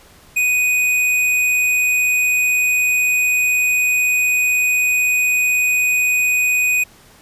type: tone with hard clipping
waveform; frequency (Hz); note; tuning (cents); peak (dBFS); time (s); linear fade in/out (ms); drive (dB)
sine; 2489; D#7; 0; -15; 0.36-6.84; 10; 12
effects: pink hiss -47 dBFS RMS until 7.21 s + resampled to 32000 Hz